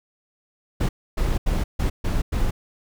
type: noise bursts at uneven times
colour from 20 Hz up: brown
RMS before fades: -21 dBFS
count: 6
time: 0.8-0.89 / 1.17-1.38 / 1.46-1.64 / 1.79-1.9 / 2.04-2.22 / 2.32-2.51 s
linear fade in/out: 10 ms
effects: none